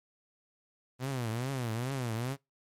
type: tone with vibrato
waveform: sawtooth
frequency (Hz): 123.47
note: B2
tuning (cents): 0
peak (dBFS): -28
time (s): 0.99-2.37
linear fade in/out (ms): 50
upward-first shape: triangle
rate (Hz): 2.4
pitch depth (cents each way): 220
effects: noise-tail reverb RT60 0.2 s tail -24 dB re dry + MP3 64 kbps